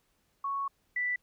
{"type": "tone pair in turn", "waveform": "sine", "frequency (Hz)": [1108.7, 1975.5], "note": ["C#6", "B6"], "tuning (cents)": [0, 0], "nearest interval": "minor seventh", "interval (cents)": 1000, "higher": "second", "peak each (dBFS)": [-30, -28], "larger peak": "second", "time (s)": [[0.44, 0.68], [0.96, 1.16]], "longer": "first", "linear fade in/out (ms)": 5, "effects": ["pink hiss -73 dBFS RMS until 1.22 s"]}